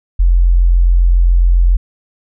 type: tone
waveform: sine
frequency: 43.65 Hz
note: F1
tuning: in tune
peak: -6 dBFS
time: 0.19-1.77 s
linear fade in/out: 10 ms
effects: none